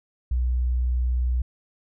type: tone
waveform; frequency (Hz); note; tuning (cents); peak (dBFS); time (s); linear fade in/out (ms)
sine; 61.74; B1; 0; -20; 0.31-1.42; 5
effects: none